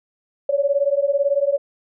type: beating tone pair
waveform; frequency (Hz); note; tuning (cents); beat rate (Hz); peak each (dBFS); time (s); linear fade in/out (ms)
sine; 554.4 / 572.4; C#5 / D5; 0 / -45; 18; -19; 0.49-1.58; 5
effects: none